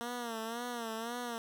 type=tone with vibrato; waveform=10% pulse; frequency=233.1 Hz; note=A#3; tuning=in tune; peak=-29 dBFS; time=0.01-1.38 s; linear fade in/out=0 ms; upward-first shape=sine; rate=1.9 Hz; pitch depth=86 cents each way; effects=none